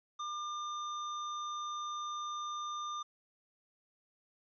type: tone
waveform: square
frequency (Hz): 1200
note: D6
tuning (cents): +37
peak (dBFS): -38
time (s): 0.19-3.03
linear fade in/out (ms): 10
effects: resampled to 16000 Hz + 12-bit